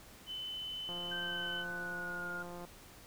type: tone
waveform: sine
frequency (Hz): 3030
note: F#7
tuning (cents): +40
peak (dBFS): -39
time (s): 0.26-1.65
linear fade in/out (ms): 50
type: click train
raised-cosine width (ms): 1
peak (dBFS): -34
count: 309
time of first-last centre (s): 0.89-2.65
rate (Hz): 175
type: tone with pitch glide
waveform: sine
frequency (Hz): 1558 to 1420.5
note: G6 to F6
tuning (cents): -11 to +29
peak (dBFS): -39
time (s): 1.11-2.43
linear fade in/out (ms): 10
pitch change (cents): -160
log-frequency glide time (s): 1.24-2.3
effects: pink hiss -56 dBFS RMS until 3.06 s